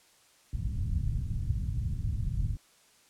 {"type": "low-pass noise", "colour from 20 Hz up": "white", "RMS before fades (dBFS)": -31, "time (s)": [0.53, 2.57], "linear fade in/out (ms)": 2, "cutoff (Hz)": 120, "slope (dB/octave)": 24, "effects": ["white hiss -62 dBFS RMS until 3.09 s", "low-pass 10000 Hz 12 dB/octave"]}